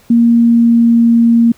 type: tone with pitch glide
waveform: sine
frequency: 234 to 232.5 Hz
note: A#3 to A#3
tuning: +7 to -4 cents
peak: -5 dBFS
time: 0.1-1.52 s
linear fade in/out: 5 ms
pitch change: -11 cents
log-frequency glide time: 0.28-1.16 s
effects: pink hiss -47 dBFS RMS until 1.57 s